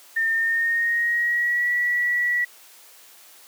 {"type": "tone with pitch glide", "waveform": "sine", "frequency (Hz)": [1811, 1941], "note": ["A6", "B6"], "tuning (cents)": [49, -31], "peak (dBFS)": -19, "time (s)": [0.16, 2.45], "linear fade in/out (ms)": 10, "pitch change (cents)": 120, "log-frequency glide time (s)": [0.31, 1.7], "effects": ["white hiss -49 dBFS RMS until 3.47 s", "high-pass 400 Hz 12 dB/octave"]}